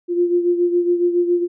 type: beating tone pair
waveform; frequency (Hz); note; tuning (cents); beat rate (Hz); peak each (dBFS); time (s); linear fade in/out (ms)
sine; 349.2 / 356.4; F4 / F4; 0 / +35; 7.2; -15 / -22; 0.08-1.48; 50
effects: none